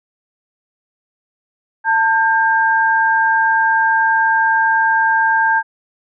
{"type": "tone pair together", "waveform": "sine", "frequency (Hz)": [894.6, 1594], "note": ["A5", "G6"], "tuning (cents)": [28, 28], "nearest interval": "minor seventh", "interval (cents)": 1000, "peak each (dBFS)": -14, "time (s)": [1.84, 5.63], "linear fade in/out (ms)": 50, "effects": []}